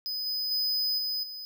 square tone with level steps, 5010 Hz, D#8, 11 cents sharp, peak -31 / -29 / -26 / -29 / -38 dBFS, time 0.06-1.45 s, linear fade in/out 0 ms, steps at 0.26 / 0.51 / 0.98 / 1.23 s, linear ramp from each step 5 ms, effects none

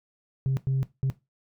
sine tone bursts at uneven times, 133.7 Hz, C3, 38 cents sharp, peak -20 dBFS, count 3, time 0.46-0.57 / 0.67-0.83 / 1.03-1.1 s, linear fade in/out 0 ms, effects noise-tail reverb RT60 0.2 s tail -17 dB re dry + tanh soft clip ceiling -20 dBFS

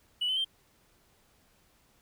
triangle tone with pitch steps, 2950 / 3051 / 3154 Hz, F#7 / G7 / G7, -6 / -48 / +10 cents, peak -24 dBFS, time 0.21-0.447 s, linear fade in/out 10 ms, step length 79 ms, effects tanh soft clip ceiling -24 dBFS + pink hiss -66 dBFS RMS until 2.01 s

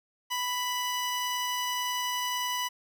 30% pulse tone pair together, 990.3 / 2960 Hz, B5 / F#7, +4 / 0 cents, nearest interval octave + perfect fifth, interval 1896 cents, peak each -28 / -30 dBFS, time 0.3-2.69 s, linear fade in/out 20 ms, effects none

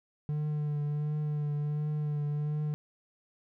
triangle tone with vibrato, 148.9 Hz, D3, 24 cents sharp, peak -27 dBFS, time 0.29-2.74 s, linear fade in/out 0 ms, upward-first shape triangle, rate 1.4 Hz, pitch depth 29 cents each way, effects none

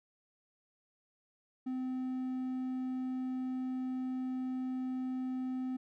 triangle tone, 257 Hz, C4, 31 cents flat, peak -32 dBFS, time 1.66-5.77 s, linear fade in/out 10 ms, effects none

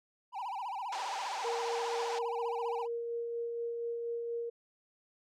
triangle tone with vibrato, 875 Hz, A5, 10 cents flat, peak -34 dBFS, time 0.32-2.88 s, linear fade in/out 50 ms, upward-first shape sine, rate 15 Hz, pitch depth 240 cents each way
pink band-pass noise, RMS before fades -43 dBFS, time 0.92-2.19 s, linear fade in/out 5 ms, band 550 to 6700 Hz, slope 24 dB/octave
sine tone with tremolo, 468.4 Hz, A#4, 8 cents sharp, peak -33 dBFS, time 1.44-4.5 s, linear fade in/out 10 ms, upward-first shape sine, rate 4.2 Hz, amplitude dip 25%
effects none

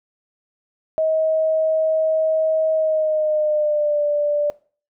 sine tone with pitch glide, 634 to 588.1 Hz, D#5 to D5, +32 to +2 cents, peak -16 dBFS, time 0.98-4.5 s, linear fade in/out 0 ms, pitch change -130 cents, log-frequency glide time 2.73-4.03 s, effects noise-tail reverb RT60 0.4 s tail -21 dB re dry

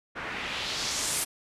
white noise with low-pass filter sweep, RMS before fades -32 dBFS, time 0.15-1.25 s, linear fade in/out 20 ms, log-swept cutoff 1500 to 11000 Hz, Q 1.7, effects resampled to 32000 Hz

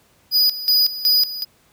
square tone with tremolo, 4941 Hz, D#8, 13 cents flat, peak -13 dBFS, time 0.31-1.45 s, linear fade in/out 50 ms, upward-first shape square, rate 2.7 Hz, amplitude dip 80%, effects pink hiss -57 dBFS RMS until 1.72 s + high-pass 60 Hz 12 dB/octave

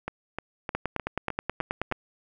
two click trains, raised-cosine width 0.5 ms, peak -12 / -16 dBFS, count 12 / 7, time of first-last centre 0.75-1.923 / 0.08-1.915 s, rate 9.38 / 3.27 Hz, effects none

